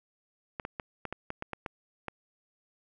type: clicks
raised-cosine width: 0.5 ms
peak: -20 dBFS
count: 10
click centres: 0.598 / 0.651 / 0.798 / 1.053 / 1.126 / 1.304 / 1.424 / 1.533 / 1.662 / 2.083 s
effects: none